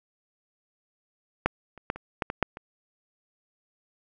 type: clicks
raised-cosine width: 0.5 ms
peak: -6 / -30 / -11 / -25 / -11 / -15 / -6 / -24 dBFS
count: 8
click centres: 1.46 / 1.777 / 1.901 / 1.96 / 2.222 / 2.301 / 2.427 / 2.571 s
effects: none

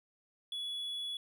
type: tone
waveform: triangle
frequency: 3394 Hz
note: G#7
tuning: 37 cents sharp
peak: -35 dBFS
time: 0.52-1.17 s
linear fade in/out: 2 ms
effects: none

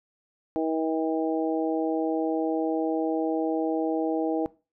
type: harmonic tone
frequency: 160 Hz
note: D#3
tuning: 49 cents sharp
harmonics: 2 / 3 / 4 / 5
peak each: -26 / -30 / -32 / -34 dBFS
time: 0.56-4.46 s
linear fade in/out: 0 ms
effects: noise-tail reverb RT60 0.3 s tail -19 dB re dry

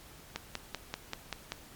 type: click train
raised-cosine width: 0.2 ms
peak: -17 dBFS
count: 7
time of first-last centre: 0.36-1.521 s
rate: 5.17 Hz
effects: pink hiss -53 dBFS RMS until 1.75 s + MP3 96 kbps

